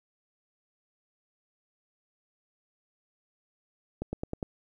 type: accelerating click train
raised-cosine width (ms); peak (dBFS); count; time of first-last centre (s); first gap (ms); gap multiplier
2; -19; 5; 4.02-4.428; 110; 0.95
effects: 10-bit